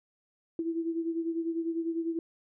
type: beating tone pair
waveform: sine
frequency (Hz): 329.6 / 339.6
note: E4 / F4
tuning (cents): 0 / -48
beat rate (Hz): 10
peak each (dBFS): -30 / -36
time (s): 0.59-2.19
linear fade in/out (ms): 2
effects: none